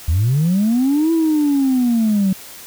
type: linear two-way sweep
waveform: sine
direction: up then down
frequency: 72 to 332.5 to 186 Hz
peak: -11 dBFS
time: 0.08-2.33 s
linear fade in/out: 5 ms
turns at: 1.12 s
effects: tanh soft clip ceiling -10 dBFS + white hiss -37 dBFS RMS until 2.66 s